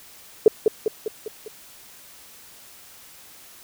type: tone with echo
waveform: sine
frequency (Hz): 433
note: A4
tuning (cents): -28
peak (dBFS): -7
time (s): 0.46-0.48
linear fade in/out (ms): 2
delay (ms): 200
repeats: 5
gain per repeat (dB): -5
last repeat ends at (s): 1.48
effects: white hiss -47 dBFS RMS until 3.63 s